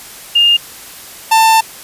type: tone pair in turn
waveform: sine / 45% pulse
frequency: 2821 / 891.6 Hz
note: F7 / A5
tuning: +17 / +23 cents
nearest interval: octave + minor sixth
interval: 1994 cents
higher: first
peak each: -6 dBFS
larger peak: neither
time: 0.35-0.57 / 1.31-1.61 s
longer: second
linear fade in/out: 10 ms
effects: white hiss -33 dBFS RMS until 1.83 s + resampled to 32000 Hz